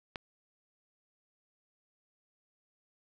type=click; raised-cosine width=0.3 ms; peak=-21 dBFS; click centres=0.158 s; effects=none